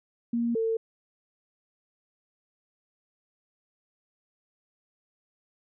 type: tone pair in turn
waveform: sine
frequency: 234.9 / 449.9 Hz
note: A#3 / A4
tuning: +13 / +39 cents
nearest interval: major seventh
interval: 1126 cents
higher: second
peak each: -24 dBFS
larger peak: neither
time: 0.33-0.55 / 0.55-0.77 s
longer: neither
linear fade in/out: 5 ms
effects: none